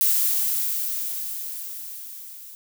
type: noise with level ramp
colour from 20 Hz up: violet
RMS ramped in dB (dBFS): -19 to -42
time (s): 0.01-2.55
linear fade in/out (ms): 0
effects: none